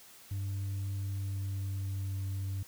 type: tone with pitch glide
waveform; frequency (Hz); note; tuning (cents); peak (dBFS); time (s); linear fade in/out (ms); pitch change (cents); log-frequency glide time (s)
sine; 98 to 96.59; G2 to G2; 0 to -25; -30; 0.31-2.63; 5; -25; 1.01-2.17
effects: tanh soft clip ceiling -32 dBFS + white hiss -55 dBFS RMS until 2.67 s